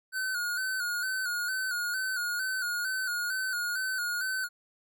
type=tone with vibrato; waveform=square; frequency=1480 Hz; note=F#6; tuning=in tune; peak=-30 dBFS; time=0.12-4.49 s; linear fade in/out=50 ms; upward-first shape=square; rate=2.2 Hz; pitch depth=52 cents each way; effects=none